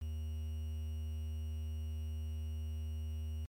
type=tone with quantisation; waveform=triangle; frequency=77.78 Hz; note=D#2; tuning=in tune; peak=-35 dBFS; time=0.01-3.46 s; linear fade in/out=10 ms; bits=10; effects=MP3 96 kbps